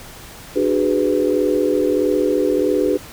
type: chord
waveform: sine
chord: G# half-diminished seventh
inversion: second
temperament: just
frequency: 299 / 373.8 / 415.3 / 498.4 Hz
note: D4 / F#4 / G#4 / B4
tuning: +31 / +18 / 0 / +16 cents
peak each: -20 dBFS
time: 0.55-2.98 s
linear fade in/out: 20 ms
effects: pink hiss -38 dBFS RMS until 3.12 s